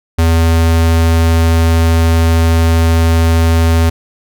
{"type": "tone", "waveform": "square", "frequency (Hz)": 82.41, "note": "E2", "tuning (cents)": 0, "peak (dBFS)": -8, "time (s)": [0.18, 3.9], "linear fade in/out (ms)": 10, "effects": []}